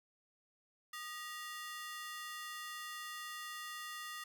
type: ring-modulated tone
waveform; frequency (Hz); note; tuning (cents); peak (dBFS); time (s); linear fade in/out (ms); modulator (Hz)
sawtooth; 1568; G6; 0; -37; 0.93-4.24; 5; 338
effects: none